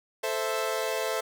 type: chord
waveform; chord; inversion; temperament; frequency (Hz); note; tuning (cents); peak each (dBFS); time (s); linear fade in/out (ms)
sawtooth; A minor; none; equal; 440 / 523.3 / 659.3; A4 / C5 / E5; 0 / 0 / 0; -28; 0.23-1.21; 10
effects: none